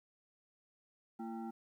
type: tone with frequency modulation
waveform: sine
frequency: 227.2 Hz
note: A#3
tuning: 44 cents flat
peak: -40 dBFS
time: 1.19-1.51 s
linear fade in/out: 10 ms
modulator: 566 Hz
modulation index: 1
effects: 12-bit